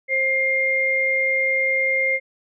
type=tone pair together; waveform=sine; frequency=528.8 / 2115 Hz; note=C5 / C7; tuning=+18 / +18 cents; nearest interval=2 octaves; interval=2400 cents; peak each=-25 / -18 dBFS; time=0.08-2.2 s; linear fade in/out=50 ms; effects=none